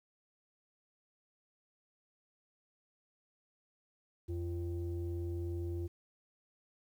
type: tone pair together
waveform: sine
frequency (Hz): 86.14 / 343.7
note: F2 / F4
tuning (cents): -23 / -28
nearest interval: 2 octaves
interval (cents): 2395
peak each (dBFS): -35 / -39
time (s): 4.28-5.88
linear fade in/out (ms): 20
effects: tanh soft clip ceiling -31 dBFS + 11-bit